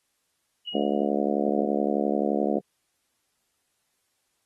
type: tone with exponential decay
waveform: sine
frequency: 2891 Hz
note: F#7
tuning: 41 cents flat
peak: -29 dBFS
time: 0.67-1.09 s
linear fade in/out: 5 ms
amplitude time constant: 91 ms
type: harmonic tone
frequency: 71.6 Hz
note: D2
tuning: 43 cents flat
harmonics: 3 / 4 / 5 / 6 / 7 / 8 / 9 / 10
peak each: -28 / -29 / -30 / -31 / -31 / -32 / -33 / -33 dBFS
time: 0.74-2.59 s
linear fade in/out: 10 ms
effects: white hiss -74 dBFS RMS until 4.45 s + AAC 32 kbps